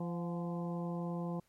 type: harmonic tone with a mistuned harmonic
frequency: 171.8 Hz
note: F3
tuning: 28 cents flat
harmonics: 1 / 2 / 3 / 4 / 5 / 6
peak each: -36 / -44 / -45 / -49 / -50 / -50 dBFS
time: 0-1.4 s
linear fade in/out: 5 ms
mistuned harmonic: 4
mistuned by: +54 cents
effects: pink hiss -73 dBFS RMS until 1.48 s + MP3 64 kbps